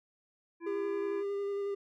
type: harmonic tone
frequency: 337.2 Hz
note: E4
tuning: 39 cents sharp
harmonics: 1 / 3 / 5 / 7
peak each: -38 / -48 / -52 / -55 dBFS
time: 0.6-1.24 s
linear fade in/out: 50 ms
type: tone with vibrato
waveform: triangle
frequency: 401.1 Hz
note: G4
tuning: 40 cents sharp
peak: -30 dBFS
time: 0.66-1.75 s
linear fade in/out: 10 ms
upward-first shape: square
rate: 11 Hz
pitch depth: 11 cents each way
effects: none